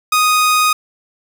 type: tone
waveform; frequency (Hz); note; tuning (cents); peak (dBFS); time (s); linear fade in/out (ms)
sawtooth; 1244.5; D#6; 0; -7; 0.12-0.73; 5
effects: none